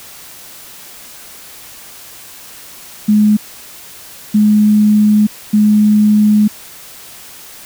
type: tone bursts at uneven times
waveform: sine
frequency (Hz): 210.9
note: G#3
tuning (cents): +27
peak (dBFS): -6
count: 3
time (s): 3.08-3.37 / 4.34-5.27 / 5.53-6.48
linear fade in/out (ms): 10
effects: white hiss -35 dBFS RMS until 7.65 s